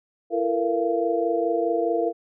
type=tone cluster; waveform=sine; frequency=337.1 / 450.6 / 475.4 / 684 Hz; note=E4 / A4 / A#4 / F5; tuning=+39 / +41 / +34 / -36 cents; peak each=-26 dBFS; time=0.3-2.13 s; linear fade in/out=50 ms; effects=none